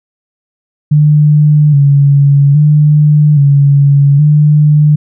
sine tone with vibrato, 145.4 Hz, D3, 17 cents flat, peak -3 dBFS, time 0.91-4.96 s, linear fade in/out 10 ms, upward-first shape square, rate 0.61 Hz, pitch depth 51 cents each way, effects none

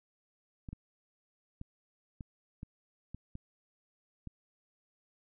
clicks, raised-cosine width 5 ms, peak -30 dBFS, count 8, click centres 0.688 / 0.73 / 1.614 / 2.208 / 2.631 / 3.146 / 3.354 / 4.273 s, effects none

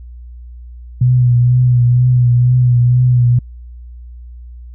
sine tone with vibrato, 123.47 Hz, B2, in tune, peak -7 dBFS, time 1.01-3.39 s, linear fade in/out 5 ms, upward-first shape triangle, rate 2.1 Hz, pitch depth 40 cents each way, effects added 60 Hz sine -30 dBFS peak until 4.74 s

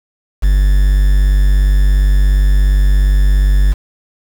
triangle tone with quantisation, 48.59 Hz, G1, 15 cents flat, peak -5 dBFS, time 0.42-3.74 s, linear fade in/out 20 ms, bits 5, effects none

